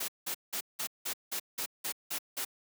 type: noise bursts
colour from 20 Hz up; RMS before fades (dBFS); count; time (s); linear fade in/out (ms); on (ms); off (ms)
white; -35; 10; 0-2.45; 10; 83; 180
effects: high-pass 200 Hz 12 dB/octave